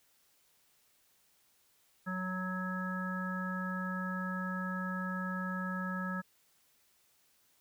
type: harmonic tone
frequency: 185 Hz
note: F#3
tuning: in tune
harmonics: 1 / 3 / 5 / 7 / 9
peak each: -36 / -47 / -48 / -41 / -41 dBFS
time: 2.06-6.22 s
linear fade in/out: 20 ms
effects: white hiss -70 dBFS RMS until 7.6 s